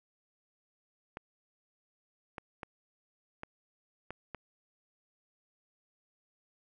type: clicks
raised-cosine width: 0.5 ms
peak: -25 dBFS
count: 6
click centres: 1.171 / 2.382 / 2.632 / 3.434 / 4.106 / 4.347 s
effects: none